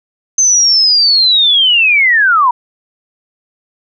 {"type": "linear sweep", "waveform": "sine", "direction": "down", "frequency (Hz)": [6272, 934], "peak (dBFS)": -6, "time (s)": [0.38, 2.51], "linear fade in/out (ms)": 5, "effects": []}